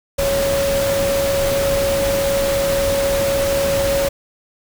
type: tone in noise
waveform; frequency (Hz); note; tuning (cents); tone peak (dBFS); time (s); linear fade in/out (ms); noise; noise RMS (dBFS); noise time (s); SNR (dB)
sine; 554.4; C#5; 0; -16; 0.18-4.09; 10; pink; -23; 0.18-4.09; +4
effects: none